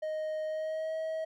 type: tone with pitch glide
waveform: triangle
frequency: 622.3 to 638.3 Hz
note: D#5 to D#5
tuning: 0 to +44 cents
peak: -30 dBFS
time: 0.02-1.25 s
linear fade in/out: 10 ms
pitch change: +44 cents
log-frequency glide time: 0.45-0.95 s
effects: none